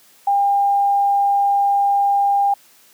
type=tone; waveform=sine; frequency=802 Hz; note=G5; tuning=39 cents sharp; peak=-13 dBFS; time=0.27-2.54 s; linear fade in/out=5 ms; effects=white hiss -51 dBFS RMS until 2.93 s + high-pass 150 Hz 12 dB/octave